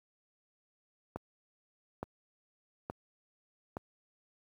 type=click train; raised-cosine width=1 ms; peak=-23 dBFS; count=4; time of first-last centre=1.16-3.769 s; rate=1.15 Hz; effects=high-pass 60 Hz 12 dB/octave + 10-bit